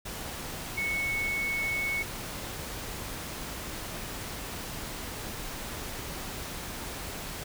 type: tone in noise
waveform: sine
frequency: 2210 Hz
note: C#7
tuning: 6 cents flat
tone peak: -28 dBFS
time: 0.77-2.03 s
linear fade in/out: 10 ms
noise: pink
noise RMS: -38 dBFS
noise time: 0.05-7.44 s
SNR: +7 dB
effects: none